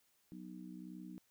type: harmonic tone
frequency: 61.74 Hz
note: B1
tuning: in tune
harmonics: 3 / 4 / 5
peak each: -50 / -53 / -52 dBFS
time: 0.32-1.18 s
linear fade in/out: 0 ms
effects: white hiss -75 dBFS RMS until 1.3 s